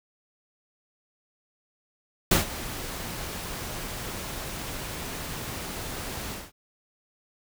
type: noise with ADSR envelope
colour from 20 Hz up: pink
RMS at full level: -19 dBFS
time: 2.31-6.52 s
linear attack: 6 ms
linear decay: 130 ms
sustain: -16 dB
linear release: 200 ms
effects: none